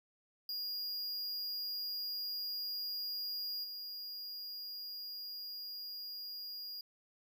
square tone with level steps, 4846 Hz, D#8, 47 cents flat, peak -38 / -43 dBFS, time 0.49-6.81 s, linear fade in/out 2 ms, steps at 3.63 s, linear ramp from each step 20 ms, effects none

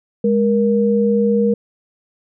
sine tone pair together, 206.7 / 471.7 Hz, G#3 / A#4, -8 / +20 cents, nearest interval octave + major second, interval 1428 cents, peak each -15 dBFS, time 0.24-1.54 s, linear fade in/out 5 ms, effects none

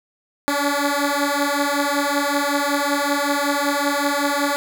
10% pulse beating tone pair, 283.1 / 288.4 Hz, C#4 / D4, +37 / -31 cents, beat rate 5.3 Hz, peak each -13 dBFS, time 0.48-4.56 s, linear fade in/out 0 ms, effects none

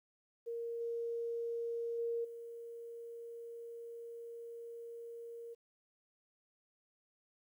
sine tone with level steps, 466.2 Hz, A#4, in tune, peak -38 / -36 / -34 / -45 dBFS, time 0.46-5.55 s, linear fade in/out 20 ms, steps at 0.8 / 1.98 / 2.24 s, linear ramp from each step 10 ms, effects 12-bit

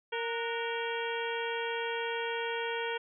harmonic tone with a mistuned harmonic, 463.2 Hz, A#4, 11 cents flat, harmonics 1 / 2 / 3 / 4 / 5 / 6 / 7, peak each -35 / -38 / -40 / -41 / -42 / -43 / -43 dBFS, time 0.12-2.98 s, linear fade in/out 10 ms, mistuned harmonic 3, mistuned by +93 cents, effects none

